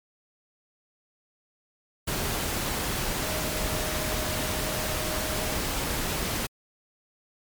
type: tone in noise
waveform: sine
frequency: 621 Hz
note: D#5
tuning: 3 cents flat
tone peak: -36 dBFS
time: 3.22-5.57 s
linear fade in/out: 10 ms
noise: pink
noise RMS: -29 dBFS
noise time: 2.07-6.47 s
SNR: -10 dB
effects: MP3 96 kbps